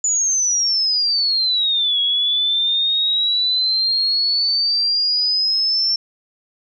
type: exponential two-way sweep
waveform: sine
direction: down then up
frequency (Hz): 7000 to 3322 to 5420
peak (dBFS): -15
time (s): 0.04-5.96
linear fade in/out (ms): 5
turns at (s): 2
effects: none